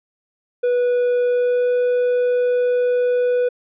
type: tone with pitch glide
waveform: triangle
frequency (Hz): 490.1 to 492.9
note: B4 to B4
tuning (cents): -13 to -3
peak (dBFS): -13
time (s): 0.63-3.49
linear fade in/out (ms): 10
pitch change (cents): +10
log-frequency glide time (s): 1.23-1.71
effects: resampled to 8000 Hz